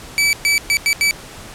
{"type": "tone bursts at uneven times", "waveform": "sawtooth", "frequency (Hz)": 2301, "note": "D7", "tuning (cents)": -36, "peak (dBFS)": -9, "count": 5, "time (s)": [[0.18, 0.33], [0.45, 0.58], [0.7, 0.77], [0.86, 0.93], [1.01, 1.11]], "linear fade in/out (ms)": 0, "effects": ["pink hiss -36 dBFS RMS until 1.54 s", "low-pass 11000 Hz 12 dB/octave"]}